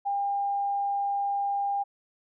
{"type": "tone", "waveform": "sine", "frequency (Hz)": 802, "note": "G5", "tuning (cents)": 39, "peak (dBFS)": -25, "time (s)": [0.05, 1.84], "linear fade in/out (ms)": 20, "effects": []}